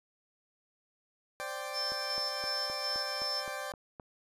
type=chord; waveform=20% pulse; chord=C suspended second; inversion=none; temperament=equal; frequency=523.3 / 587.3 / 784 Hz; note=C5 / D5 / G5; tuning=0 / 0 / 0 cents; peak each=-38 / -35 / -37 dBFS; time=1.4-3.72 s; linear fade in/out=0 ms
type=tone with tremolo; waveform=sine; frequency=5290 Hz; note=E8; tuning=5 cents sharp; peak=-32 dBFS; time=1.73-3.45 s; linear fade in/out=50 ms; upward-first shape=square; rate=2.7 Hz; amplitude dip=40%
type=click train; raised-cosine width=1 ms; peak=-30 dBFS; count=9; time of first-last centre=1.92-3.998 s; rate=3.85 Hz
effects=resampled to 32000 Hz